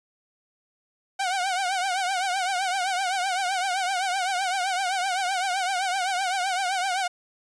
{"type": "tone with vibrato", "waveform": "sawtooth", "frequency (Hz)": 750, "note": "F#5", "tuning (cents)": 23, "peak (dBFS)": -20, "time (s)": [1.19, 7.08], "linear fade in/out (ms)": 10, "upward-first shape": "triangle", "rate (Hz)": 7.8, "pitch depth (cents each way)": 120, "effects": ["resampled to 22050 Hz"]}